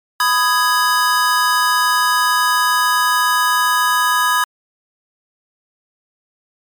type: chord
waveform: square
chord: G# minor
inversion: first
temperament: just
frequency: 996.7 / 1245.9 / 1661.2 Hz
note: B5 / D#6 / G#6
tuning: +16 / +2 / 0 cents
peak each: -18 / -18 / -18 dBFS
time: 0.2-4.44 s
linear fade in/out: 2 ms
effects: MP3 96 kbps